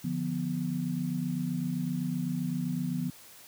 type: chord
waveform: sine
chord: B diminished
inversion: first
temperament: equal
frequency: 146.83 / 174.61 / 246.9 Hz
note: D3 / F3 / B3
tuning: 0 / 0 / 0 cents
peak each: -35 / -32 / -33 dBFS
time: 0.04-3.1 s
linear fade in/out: 5 ms
effects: white hiss -52 dBFS RMS until 3.47 s + high-pass 60 Hz 12 dB/octave